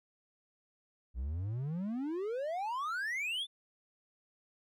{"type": "exponential sweep", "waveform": "triangle", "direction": "up", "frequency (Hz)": [57.1, 3598], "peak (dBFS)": -32, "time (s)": [1.14, 3.47], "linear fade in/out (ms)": 50, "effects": []}